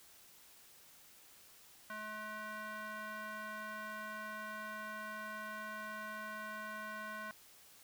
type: tone with band-pass filter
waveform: square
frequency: 214 Hz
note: A3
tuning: 48 cents flat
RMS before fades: -45 dBFS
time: 1.9-7.31 s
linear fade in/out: 0 ms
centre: 1400 Hz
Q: 2.7
effects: white hiss -61 dBFS RMS until 7.83 s